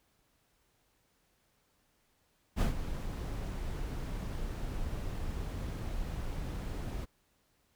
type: noise with ADSR envelope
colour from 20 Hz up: brown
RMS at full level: -25 dBFS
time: 2.56-7.06 s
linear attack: 48 ms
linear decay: 120 ms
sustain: -12 dB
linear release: 25 ms
effects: pink hiss -73 dBFS RMS until 7.75 s